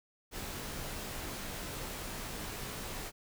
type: noise with comb filter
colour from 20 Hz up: pink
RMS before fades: -41 dBFS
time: 0.31-3.12 s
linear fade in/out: 50 ms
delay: 18 ms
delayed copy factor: -0.5
effects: none